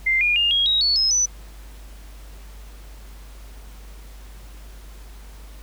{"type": "tone with pitch steps", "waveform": "sine", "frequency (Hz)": [2090, 2429, 2822, 3280, 3811, 4429, 5146, 5980], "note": ["C7", "D#7", "F7", "G#7", "A#7", "C#8", "E8", "F#8"], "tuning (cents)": [-2, -42, 17, -22, 38, -2, -43, 17], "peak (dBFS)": -16, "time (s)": [0.06, 1.26], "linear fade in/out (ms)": 10, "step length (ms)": 150, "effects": ["added 50 Hz sine -38 dBFS peak until 5.62 s", "pink hiss -49 dBFS RMS until 5.62 s"]}